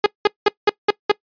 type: tone bursts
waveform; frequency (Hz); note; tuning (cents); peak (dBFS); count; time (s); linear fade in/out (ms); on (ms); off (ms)
sawtooth; 415.3; G#4; 0; -6; 6; 0.04-1.116; 2; 21; 190
effects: noise-tail reverb RT60 0.1 s tail -23 dB re dry + resampled to 11025 Hz